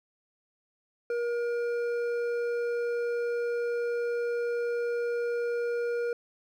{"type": "tone with hard clipping", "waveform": "triangle", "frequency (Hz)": 475.3, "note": "A#4", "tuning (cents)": 34, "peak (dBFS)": -29, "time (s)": [1.1, 6.13], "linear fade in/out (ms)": 2, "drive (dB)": 11, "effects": []}